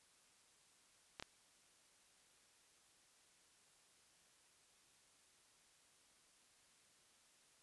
clicks, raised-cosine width 0.2 ms, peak -29 dBFS, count 2, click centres 1.198 / 1.225 s, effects white hiss -71 dBFS RMS until 7.62 s + resampled to 24000 Hz

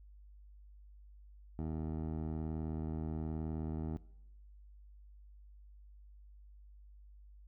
15% pulse tone with low-pass filter, 78.9 Hz, D#2, 25 cents sharp, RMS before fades -39 dBFS, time 1.59-3.97 s, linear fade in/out 0 ms, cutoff 580 Hz, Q 0.75, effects noise-tail reverb RT60 0.8 s tail -20 dB re dry + added 50 Hz sine -54 dBFS peak until 7.47 s

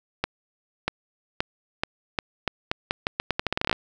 accelerating click train, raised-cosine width 0.3 ms, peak -7 dBFS, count 21, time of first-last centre 0.24-3.728 s, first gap 640 ms, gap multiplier 0.82, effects none

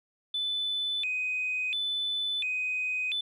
sine tone with vibrato, 2962 Hz, F#7, 1 cent sharp, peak -27 dBFS, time 0.34-3.21 s, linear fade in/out 5 ms, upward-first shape square, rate 0.72 Hz, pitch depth 290 cents each way, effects tanh soft clip ceiling -23 dBFS

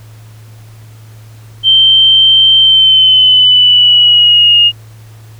sine tone with pitch glide, 3126 to 2850 Hz, G7 to F7, -6 to +34 cents, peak -3 dBFS, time 1.63-4.72 s, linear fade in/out 50 ms, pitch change -160 cents, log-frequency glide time 2.59-4.59 s, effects added 110 Hz sine -32 dBFS peak until 5.39 s + pink hiss -44 dBFS RMS until 5.39 s

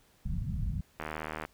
pink low-pass noise, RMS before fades -33 dBFS, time 0.25-0.81 s, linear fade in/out 5 ms, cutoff 200 Hz, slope 48 dB/octave
click train, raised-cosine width 0.5 ms, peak -21 dBFS, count 36, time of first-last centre 1-1.45 s, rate 77.7 Hz
effects pink hiss -65 dBFS RMS until 1.53 s

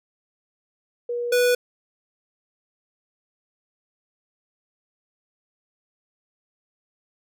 sine / square tone pair in turn, 480 / 491.2 Hz, B4 / B4, -49 / -9 cents, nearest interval unison, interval 40 cents, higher second, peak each -24 / -17 dBFS, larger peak second, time 1.09-1.32 / 1.32-1.55 s, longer neither, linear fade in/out 5 ms, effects none

